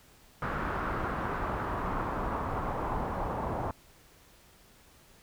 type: noise with low-pass filter sweep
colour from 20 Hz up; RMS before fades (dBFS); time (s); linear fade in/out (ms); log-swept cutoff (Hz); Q
pink; -33; 0.42-3.71; 2; 1400 to 910; 2.4
effects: pink hiss -59 dBFS RMS until 5.22 s